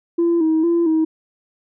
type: tone with vibrato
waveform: sine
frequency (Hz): 328.7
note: E4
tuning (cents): -5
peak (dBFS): -12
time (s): 0.18-1.05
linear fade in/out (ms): 10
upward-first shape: square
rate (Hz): 2.2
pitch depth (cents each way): 57
effects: tanh soft clip ceiling -11 dBFS